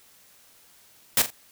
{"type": "noise with echo", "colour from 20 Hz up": "white", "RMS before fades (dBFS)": -19, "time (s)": [1.17, 1.22], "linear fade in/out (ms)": 2, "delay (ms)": 42, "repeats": 2, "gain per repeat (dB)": -11, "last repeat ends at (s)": 1.304, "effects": ["white hiss -56 dBFS RMS until 1.51 s"]}